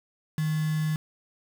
sine tone with quantisation, 155.6 Hz, D#3, in tune, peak -24 dBFS, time 0.38-0.96 s, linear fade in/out 2 ms, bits 6, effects none

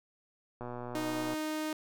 click train, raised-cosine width 1 ms, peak -27 dBFS, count 90, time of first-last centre 0.61-1.34 s, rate 122 Hz
sawtooth tone, 309.5 Hz, D#4, 9 cents flat, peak -29 dBFS, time 0.95-1.73 s, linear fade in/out 2 ms
effects none

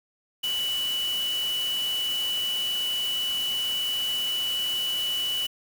sine tone in noise, 2960 Hz, F#7, in tune, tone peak -25 dBFS, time 0.43-5.47 s, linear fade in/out 10 ms, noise white, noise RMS -37 dBFS, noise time 0.43-5.47 s, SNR +9 dB, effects none

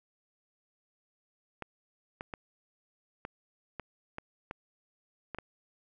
clicks, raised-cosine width 0.5 ms, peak -23 dBFS, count 9, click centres 1.623 / 2.209 / 2.338 / 3.251 / 3.797 / 4.184 / 4.511 / 5.347 / 5.386 s, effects none

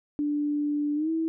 sine tone with pitch glide, 293.7 to 324 Hz, D4 to E4, 0 to -30 cents, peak -24 dBFS, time 0.19-1.28 s, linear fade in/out 0 ms, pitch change +170 cents, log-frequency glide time 0.95-1.1 s, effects none

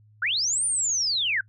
sine linear two-way sweep, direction up then down, 1320 to 9340 to 1472 Hz, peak -22 dBFS, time 0.22-1.41 s, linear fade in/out 5 ms, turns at 0.65 s, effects noise-tail reverb RT60 0.1 s tail -23 dB re dry + added 106 Hz sine -53 dBFS peak until 1.48 s

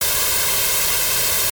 white noise with comb filter, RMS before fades -18 dBFS, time 0.01-1.5 s, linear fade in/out 5 ms, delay 1.9 ms, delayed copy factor +0.75, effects MP3 96 kbps

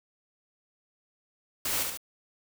white noise with echo, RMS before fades -30 dBFS, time 1.65-1.83 s, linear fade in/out 5 ms, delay 72 ms, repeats 2, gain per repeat -4 dB, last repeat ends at 1.974 s, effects none

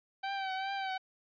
sawtooth tone with vibrato, 773 Hz, G5, 24 cents flat, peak -30 dBFS, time 0.23-0.98 s, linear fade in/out 10 ms, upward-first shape triangle, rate 2.5 Hz, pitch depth 47 cents each way, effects resampled to 11025 Hz

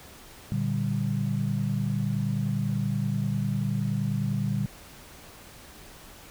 sine chord, G minor, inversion first, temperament equal, 116.54 / 146.83 / 196 Hz, Bb2 / D3 / G3, 0 / 0 / 0 cents, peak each -29 dBFS, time 0.52-4.66 s, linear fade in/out 0 ms, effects pink hiss -48 dBFS RMS until 6.3 s

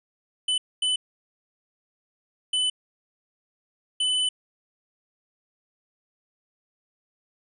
square tone bursts at uneven times, 3006 Hz, F#7, 27 cents sharp, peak -22 dBFS, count 4, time 0.48-0.58 / 0.82-0.96 / 2.53-2.7 / 4-4.29 s, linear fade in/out 5 ms, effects resampled to 24000 Hz

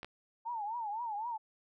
clicks, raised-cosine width 0.3 ms, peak -27 dBFS, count 2, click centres 0.031 / 0.046 s
sine tone with vibrato, 887 Hz, A5, 14 cents sharp, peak -35 dBFS, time 0.45-1.38 s, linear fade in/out 20 ms, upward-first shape triangle, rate 3.9 Hz, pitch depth 180 cents each way
effects none

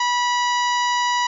harmonic tone, 976 Hz, B5, 21 cents flat, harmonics 1 / 2 / 3 / 4 / 5 / 6 / 7, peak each -19 / -25 / -29 / -31 / -33 / -35 / -36 dBFS, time 0-1.27 s, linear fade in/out 5 ms, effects none

